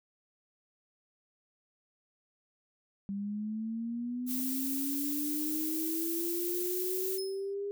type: linear sweep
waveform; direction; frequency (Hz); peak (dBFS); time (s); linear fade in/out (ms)
sine; up; 196.8 to 405.6; -33; 3.09-7.71; 0
type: noise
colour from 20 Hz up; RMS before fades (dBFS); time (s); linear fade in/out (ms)
violet; -36; 4.26-7.2; 50
type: tone with exponential decay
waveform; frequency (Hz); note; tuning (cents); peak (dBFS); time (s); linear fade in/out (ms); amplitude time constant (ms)
sawtooth; 5170; E8; -34; -33; 7.18-7.54; 5; 78
effects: none